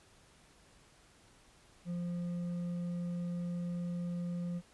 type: tone with hard clipping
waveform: sine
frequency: 174.61 Hz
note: F3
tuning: in tune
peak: -36 dBFS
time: 1.85-4.62 s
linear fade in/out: 50 ms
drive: 4 dB
effects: pink hiss -63 dBFS RMS until 4.73 s + resampled to 24000 Hz

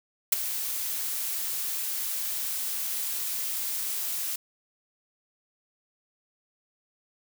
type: noise with ADSR envelope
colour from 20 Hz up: blue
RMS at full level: -18 dBFS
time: 0.32-4.36 s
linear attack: 7 ms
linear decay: 15 ms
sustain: -13 dB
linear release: 6 ms
effects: none

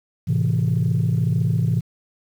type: chord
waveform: sine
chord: A minor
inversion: none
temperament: equal with one note detuned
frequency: 108.93 / 130.81 / 164.81 Hz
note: A2 / C3 / E3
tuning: -17 / 0 / 0 cents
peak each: -20 dBFS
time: 0.27-1.81 s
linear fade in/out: 20 ms
effects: tanh soft clip ceiling -12 dBFS + 8-bit

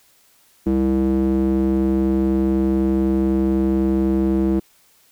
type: tone with band-pass filter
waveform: square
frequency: 66 Hz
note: C2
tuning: 16 cents sharp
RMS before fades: -18 dBFS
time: 0.66-4.6 s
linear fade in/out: 10 ms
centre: 280 Hz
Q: 5.7
effects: white hiss -56 dBFS RMS until 5.11 s

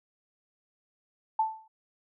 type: tone with exponential decay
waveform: sine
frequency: 880 Hz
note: A5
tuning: in tune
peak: -20 dBFS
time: 1.39-1.68 s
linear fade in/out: 5 ms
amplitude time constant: 62 ms
effects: none

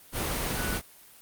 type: tone in noise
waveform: sine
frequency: 1480 Hz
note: F#6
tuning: in tune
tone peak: -35 dBFS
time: 0.54-0.8 s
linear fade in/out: 50 ms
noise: pink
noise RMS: -30 dBFS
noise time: 0.12-0.82 s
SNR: -8 dB
effects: white hiss -53 dBFS RMS until 1.21 s + Opus 32 kbps

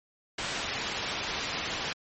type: low-pass noise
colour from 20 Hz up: white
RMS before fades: -34 dBFS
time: 0.38-1.93 s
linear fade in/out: 5 ms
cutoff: 4100 Hz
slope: 12 dB/octave
effects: MP3 32 kbps

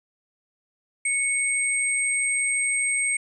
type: tone pair together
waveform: sine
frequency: 2217 / 8404 Hz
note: C#7 / C9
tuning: 0 / +7 cents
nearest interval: octave + major seventh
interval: 2307 cents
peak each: -24 dBFS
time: 1.05-3.17 s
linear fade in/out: 5 ms
effects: none

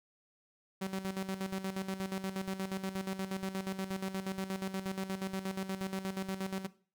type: tone with tremolo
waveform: sawtooth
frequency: 191.1 Hz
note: G3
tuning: 44 cents flat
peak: -30 dBFS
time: 0.81-6.67 s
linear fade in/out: 10 ms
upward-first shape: square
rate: 8.4 Hz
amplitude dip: 70%
effects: noise-tail reverb RT60 0.4 s tail -17 dB re dry

